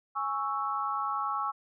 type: chord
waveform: sine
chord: C# minor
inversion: second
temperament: equal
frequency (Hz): 830.6 / 1108.7 / 1318.5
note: G#5 / C#6 / E6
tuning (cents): 0 / 0 / 0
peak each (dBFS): -35 / -32 / -33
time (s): 0.15-1.52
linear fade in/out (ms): 20
effects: none